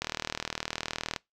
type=click train; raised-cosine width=0.2 ms; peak=-13 dBFS; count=46; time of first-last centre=0.02-1.162 s; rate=39.4 Hz; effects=noise-tail reverb RT60 0.2 s tail -24 dB re dry